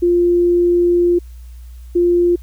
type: tone pair in turn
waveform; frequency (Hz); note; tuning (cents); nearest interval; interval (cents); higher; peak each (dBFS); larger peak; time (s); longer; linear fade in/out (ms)
sine; 349.2 / 349.2; F4 / F4; 0 / 0; unison; 0; neither; -10; neither; 0.02-1.19 / 1.95-2.36; first; 10
effects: added 60 Hz sine -32 dBFS peak until 2.42 s + white hiss -54 dBFS RMS until 2.42 s